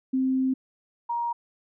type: tone pair in turn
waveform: sine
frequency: 261.6 / 943.3 Hz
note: C4 / A#5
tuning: 0 / +20 cents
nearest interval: octave + minor seventh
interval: 2220 cents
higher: second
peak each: -21 / -25 dBFS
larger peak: first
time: 0.13-0.54 / 1.09-1.33 s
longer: first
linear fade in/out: 10 ms
effects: none